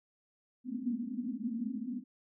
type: band-pass noise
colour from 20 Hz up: pink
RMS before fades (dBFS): -37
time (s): 0.64-2.04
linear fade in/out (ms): 50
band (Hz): 220 to 260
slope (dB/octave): 96
effects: none